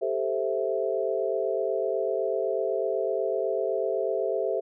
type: chord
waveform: sine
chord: A minor seventh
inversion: third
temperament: equal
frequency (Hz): 392 / 440 / 523.3 / 659.3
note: G4 / A4 / C5 / E5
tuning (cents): 0 / 0 / 0 / 0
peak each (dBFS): -30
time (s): 0.01-4.61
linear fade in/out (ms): 20
effects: none